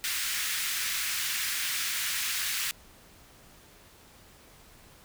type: high-pass noise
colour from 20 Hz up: pink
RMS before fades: -31 dBFS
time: 0.04-2.71 s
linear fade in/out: 0 ms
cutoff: 1600 Hz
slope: 24 dB/octave
effects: pink hiss -55 dBFS RMS until 5.04 s